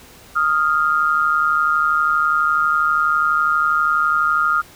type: tone pair together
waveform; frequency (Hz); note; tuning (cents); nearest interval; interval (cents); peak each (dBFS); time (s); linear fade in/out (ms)
sine; 1244.5 / 1396.7; D#6 / F6; 0 / 0; major second; 200; -17; 0.35-4.62; 20
effects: pink hiss -44 dBFS RMS until 4.75 s